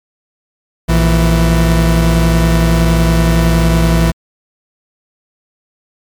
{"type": "tone pair together", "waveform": "40% pulse", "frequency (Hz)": [58.52, 164.81], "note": ["A#1", "E3"], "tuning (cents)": [7, 0], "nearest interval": "octave + tritone", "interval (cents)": 1793, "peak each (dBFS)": -10, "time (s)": [0.88, 4.12], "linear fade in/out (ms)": 20, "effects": ["MP3 96 kbps"]}